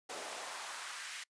pink noise with high-pass filter sweep, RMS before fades -44 dBFS, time 0.09-1.24 s, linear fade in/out 10 ms, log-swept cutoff 470 to 2000 Hz, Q 1.5, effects noise-tail reverb RT60 0.1 s tail -25 dB re dry + resampled to 22050 Hz

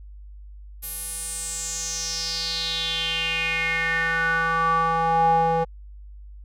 square tone with band-pass filter sweep, 164.81 Hz, E3, in tune, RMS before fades -24 dBFS, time 0.82-5.65 s, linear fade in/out 20 ms, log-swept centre 12000 to 660 Hz, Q 5.5, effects added 50 Hz sine -39 dBFS peak until 6.44 s

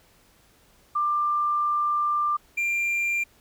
sine / triangle tone pair in turn, 1188 / 2382 Hz, D6 / D7, +20 / +24 cents, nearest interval octave, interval 1204 cents, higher second, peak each -21 dBFS, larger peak neither, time 0.95-2.37 / 2.57-3.24 s, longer first, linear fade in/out 10 ms, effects pink hiss -59 dBFS RMS until 3.4 s

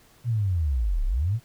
sine linear two-way sweep, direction down then up, 123.47 to 30.77 to 123.47 Hz, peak -21 dBFS, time 0.24-1.4 s, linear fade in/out 50 ms, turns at 1.05 s, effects pink hiss -57 dBFS RMS until 1.44 s

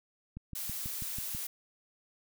click train, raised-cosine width 5 ms, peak -29 dBFS, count 7, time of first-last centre 0.37-1.349 s, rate 6.13 Hz
blue noise, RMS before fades -38 dBFS, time 0.55-1.47 s, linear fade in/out 5 ms
effects none

